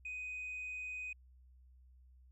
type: tone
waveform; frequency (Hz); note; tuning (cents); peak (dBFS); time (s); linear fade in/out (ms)
sine; 2500; D#7; +8; -39; 0.05-1.13; 5
effects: tanh soft clip ceiling -38 dBFS + added 63 Hz sine -59 dBFS peak until 2.31 s